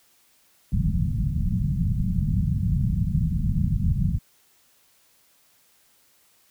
white low-pass noise, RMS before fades -23 dBFS, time 0.72-4.19 s, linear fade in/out 5 ms, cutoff 190 Hz, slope 48 dB/octave, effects white hiss -61 dBFS RMS until 6.5 s

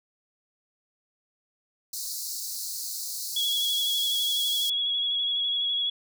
pink high-pass noise, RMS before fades -34 dBFS, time 1.93-4.7 s, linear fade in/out 5 ms, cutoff 4100 Hz, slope 96 dB/octave
sine tone with vibrato, 3344 Hz, G#7, 11 cents sharp, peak -24 dBFS, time 3.36-5.9 s, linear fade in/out 5 ms, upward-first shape sine, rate 12 Hz, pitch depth 23 cents each way
effects none

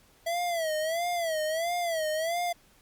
square tone with vibrato, 659.3 Hz, E5, in tune, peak -28 dBFS, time 0.26-2.53 s, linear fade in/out 10 ms, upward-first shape sine, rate 1.5 Hz, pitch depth 120 cents each way, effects pink hiss -61 dBFS RMS until 2.81 s + Opus 48 kbps

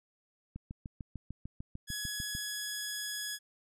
click train, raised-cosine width 5 ms, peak -29 dBFS, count 13, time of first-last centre 0.56-2.351 s, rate 6.7 Hz
10% pulse tone, 1681 Hz, G#6, 20 cents sharp, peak -27 dBFS, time 1.87-3.39 s, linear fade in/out 50 ms
effects none

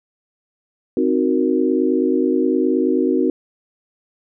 sine chord, C half-diminished seventh, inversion none, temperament equal, 261.6 / 311.1 / 370 / 466.2 Hz, C4 / Eb4 / Gb4 / Bb4, 0 / 0 / 0 / 0 cents, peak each -19 / -20 / -19 / -23 dBFS, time 0.97-3.3 s, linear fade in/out 2 ms, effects none

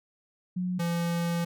sine / square tone pair in turn, 181.3 / 170.48 Hz, F#3 / F3, -35 / -41 cents, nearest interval minor second, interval 106 cents, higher first, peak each -27 dBFS, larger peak neither, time 0.56-0.79 / 0.79-1.45 s, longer second, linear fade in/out 10 ms, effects none

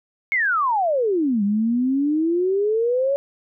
sine exponential two-way sweep, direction down then up, 2220 to 197.8 to 567 Hz, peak -17 dBFS, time 0.32-3.16 s, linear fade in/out 0 ms, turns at 1.43 s, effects none

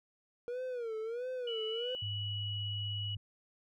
triangle tone with vibrato, 473.4 Hz, A#4, 27 cents sharp, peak -34 dBFS, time 0.48-1.95 s, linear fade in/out 0 ms, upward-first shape sine, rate 1.5 Hz, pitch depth 140 cents each way
sine tone with pitch glide, 2951 to 2929 Hz, F#7 to F#7, -5 to -18 cents, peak -38 dBFS, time 1.47-3.15 s, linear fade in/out 5 ms, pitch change -13 cents, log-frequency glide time 1.74-2.46 s
sine tone, 102.8 Hz, G#2, 17 cents flat, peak -37 dBFS, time 2.02-3.17 s, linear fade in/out 5 ms
effects none

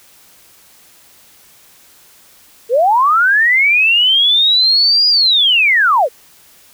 sine linear two-way sweep, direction up then down, 434.1 to 4926 to 434.1 Hz, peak -8 dBFS, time 2.69-6.09 s, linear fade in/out 50 ms, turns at 5.08 s, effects white hiss -46 dBFS RMS until 6.73 s

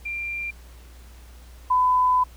sine tone pair in turn, 2378 / 1004.5 Hz, D7 / B5, +21 / +29 cents, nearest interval octave + minor third, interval 1492 cents, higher first, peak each -27 / -16 dBFS, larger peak second, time 0.05-0.51 / 1.7-2.24 s, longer second, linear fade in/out 10 ms, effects added 60 Hz sine -43 dBFS peak until 2.36 s + pink hiss -53 dBFS RMS until 2.36 s

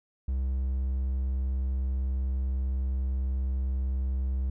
triangle tone, 65.41 Hz, C2, in tune, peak -24 dBFS, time 0.28-4.5 s, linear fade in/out 5 ms, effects none

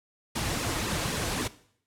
pink noise with flanger, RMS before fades -30 dBFS, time 0.35-1.48 s, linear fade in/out 10 ms, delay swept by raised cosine 1.3 to 5.3 ms, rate 3.8 Hz, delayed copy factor -0.95, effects noise-tail reverb RT60 0.6 s tail -17 dB re dry + low-pass 11000 Hz 12 dB/octave

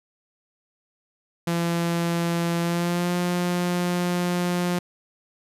sawtooth tone with pitch glide, 170 to 176.91 Hz, F3 to F3, -46 to +23 cents, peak -18 dBFS, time 1.47-4.79 s, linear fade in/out 5 ms, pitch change +69 cents, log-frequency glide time 2.61-3.14 s, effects resampled to 32000 Hz

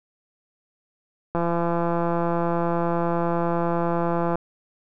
click train, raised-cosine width 1 ms, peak -11 dBFS, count 512, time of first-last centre 1.35-4.356 s, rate 170 Hz, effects none

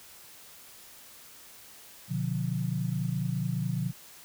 sine chord, B diminished, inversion none, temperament just, 123.47 / 148.16 / 177.8 Hz, B2 / D3 / F3, 0 / +16 / +31 cents, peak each -32 dBFS, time 2.08-3.93 s, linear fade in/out 50 ms, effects white hiss -51 dBFS RMS until 4.24 s

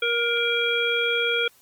harmonic tone, 471.4 Hz, A#4, 19 cents sharp, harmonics 1 / 3 / 5 / 7, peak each -26 / -26 / -26 / -26 dBFS, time 0.02-1.48 s, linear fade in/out 5 ms, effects white hiss -57 dBFS RMS until 1.61 s + Opus 32 kbps

